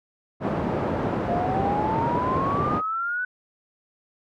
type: band-pass noise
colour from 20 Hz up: pink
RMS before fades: -26 dBFS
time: 0.4-2.82 s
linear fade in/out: 50 ms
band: 120 to 900 Hz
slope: 12 dB/octave
type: exponential sweep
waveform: sine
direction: up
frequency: 683 to 1505 Hz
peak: -24 dBFS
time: 1.28-3.25 s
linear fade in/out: 5 ms
effects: none